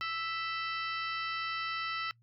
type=harmonic tone with a mistuned harmonic; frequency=659.3 Hz; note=E5; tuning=in tune; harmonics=2 / 3 / 4 / 5 / 6 / 7 / 8; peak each=-36 / -40 / -42 / -44 / -46 / -47 / -48 dBFS; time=0.01-2.11 s; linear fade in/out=0 ms; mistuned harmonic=5; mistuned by=-110 cents; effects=noise-tail reverb RT60 0.1 s tail -24 dB re dry + added 117 Hz sine -63 dBFS peak until 2.22 s